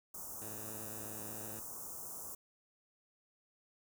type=band-stop noise; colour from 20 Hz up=white; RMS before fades=-46 dBFS; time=0.14-2.35 s; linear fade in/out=5 ms; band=1300 to 6000 Hz; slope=48 dB/octave
type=tone; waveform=10% pulse; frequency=107.9 Hz; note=A2; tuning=33 cents flat; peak=-40 dBFS; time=0.41-1.6 s; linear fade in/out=10 ms
effects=none